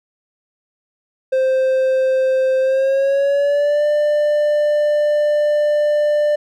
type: tone with pitch glide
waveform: triangle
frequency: 523.3 to 594.2 Hz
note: C5 to D5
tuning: 0 to +20 cents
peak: -11 dBFS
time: 1.32-6.36 s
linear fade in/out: 10 ms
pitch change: +220 cents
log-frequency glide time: 2.6-3.85 s
effects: none